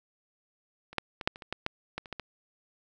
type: clicks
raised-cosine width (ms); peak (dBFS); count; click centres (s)
0.3; -30 / -11 / -21 / -8 / -28 / -27 / -16 / -13 / -18 / -29 / -20 / -21; 12; 0.93 / 0.983 / 1.212 / 1.275 / 1.359 / 1.422 / 1.526 / 1.664 / 1.98 / 2.058 / 2.127 / 2.197
effects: none

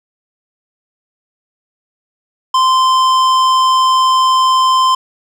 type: tone with hard clipping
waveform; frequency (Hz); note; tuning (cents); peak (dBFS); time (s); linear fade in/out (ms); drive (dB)
sine; 1038; C6; -14; -10; 2.54-4.95; 5; 12
effects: none

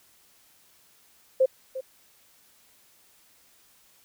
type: tone with echo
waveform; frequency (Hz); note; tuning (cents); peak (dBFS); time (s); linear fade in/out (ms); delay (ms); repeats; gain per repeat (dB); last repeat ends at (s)
sine; 523.3; C5; 0; -16; 1.4-1.46; 10; 350; 1; -14; 1.81
effects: white hiss -60 dBFS RMS until 4.04 s

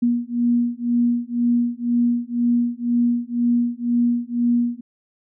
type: beating tone pair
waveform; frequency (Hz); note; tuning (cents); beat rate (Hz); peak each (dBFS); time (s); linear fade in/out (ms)
sine; 238.3 / 240.3; A#3 / B3; +38 / -47; 2; -20; 0.02-4.81; 10
effects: none

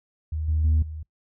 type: tone with level steps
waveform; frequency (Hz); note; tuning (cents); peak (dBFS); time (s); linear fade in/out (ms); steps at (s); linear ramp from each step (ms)
sine; 77.9; D#2; +3; -25 / -19 / -15 / -32; 0.32-1.03; 5; 0.48 / 0.64 / 0.82; 5
effects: noise-tail reverb RT60 0.1 s tail -24 dB re dry + tanh soft clip ceiling -15 dBFS

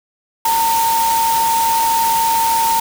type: tone in noise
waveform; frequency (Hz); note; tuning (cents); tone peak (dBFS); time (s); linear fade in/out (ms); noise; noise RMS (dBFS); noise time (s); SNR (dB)
sine; 912; A#5; -38; -13; 0.45-2.8; 5; white; -22; 0.45-2.8; +6
effects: none

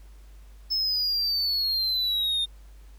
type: exponential sweep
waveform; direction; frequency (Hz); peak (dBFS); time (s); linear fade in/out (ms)
triangle; down; 5250 to 3632; -22; 0.7-2.46; 20
effects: added 50 Hz sine -45 dBFS peak until 2.98 s + pink hiss -61 dBFS RMS until 2.98 s

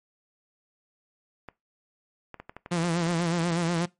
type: clicks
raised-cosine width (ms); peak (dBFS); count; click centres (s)
0.5; -24; 10; 1.487 / 2.343 / 2.4 / 2.495 / 2.566 / 2.661 / 2.845 / 3.067 / 3.11 / 3.199
type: tone with vibrato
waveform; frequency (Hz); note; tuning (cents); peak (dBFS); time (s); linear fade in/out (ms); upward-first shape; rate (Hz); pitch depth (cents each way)
sawtooth; 170; F3; -46; -20; 2.71-3.86; 10; sine; 8.2; 69
effects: noise-tail reverb RT60 0.2 s tail -21 dB re dry + MP3 48 kbps

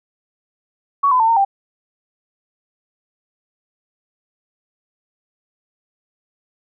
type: tone with pitch steps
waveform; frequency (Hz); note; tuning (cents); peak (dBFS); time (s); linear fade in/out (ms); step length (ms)
sine; 1121 / 1010 / 897 / 917 / 789; C#6 / B5 / A5 / A#5 / G5; +19 / +39 / +33 / -29 / +11; -11; 1.03-1.45; 10; 84
effects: none

